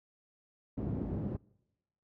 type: band-pass noise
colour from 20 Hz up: pink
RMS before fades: -36 dBFS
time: 0.77-1.37 s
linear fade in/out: 10 ms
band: 100 to 280 Hz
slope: 12 dB/octave
effects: noise-tail reverb RT60 1.0 s tail -26 dB re dry